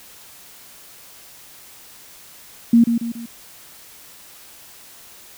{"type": "tone with echo", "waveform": "sine", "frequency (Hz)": 233.1, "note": "A#3", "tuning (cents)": 0, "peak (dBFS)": -8, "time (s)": [2.73, 2.84], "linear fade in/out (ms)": 5, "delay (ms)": 140, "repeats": 3, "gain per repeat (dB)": -7, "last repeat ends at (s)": 3.26, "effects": ["white hiss -44 dBFS RMS until 5.37 s"]}